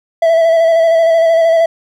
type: tone with vibrato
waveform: triangle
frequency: 659.3 Hz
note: E5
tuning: in tune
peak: -5 dBFS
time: 0.22-1.66 s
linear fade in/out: 5 ms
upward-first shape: square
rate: 13 Hz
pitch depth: 22 cents each way
effects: none